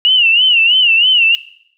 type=tone with vibrato; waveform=sine; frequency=2853 Hz; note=F7; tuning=36 cents sharp; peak=-7 dBFS; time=0.05-1.35 s; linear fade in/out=0 ms; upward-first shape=sine; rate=3.1 Hz; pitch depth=130 cents each way; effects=noise-tail reverb RT60 0.7 s tail -19 dB re dry